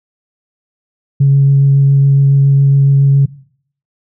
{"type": "tone with vibrato", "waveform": "sine", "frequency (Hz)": 138.59, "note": "C#3", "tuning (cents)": 0, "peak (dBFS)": -4, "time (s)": [1.2, 3.26], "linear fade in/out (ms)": 10, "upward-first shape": "triangle", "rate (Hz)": 7.2, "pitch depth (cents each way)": 10, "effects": ["noise-tail reverb RT60 0.6 s tail -20 dB re dry", "tanh soft clip ceiling -1 dBFS"]}